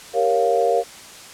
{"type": "chord", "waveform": "sine", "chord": "G half-diminished seventh", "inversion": "none", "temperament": "equal", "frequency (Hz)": [392, 466.2, 554.4, 698.5], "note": ["G4", "Bb4", "Db5", "F5"], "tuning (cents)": [0, 0, 0, 0], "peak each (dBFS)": [-25, -19, -22, -20], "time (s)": [0.13, 0.84], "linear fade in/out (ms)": 50, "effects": ["white hiss -40 dBFS RMS until 1.33 s", "low-pass 9000 Hz 12 dB/octave"]}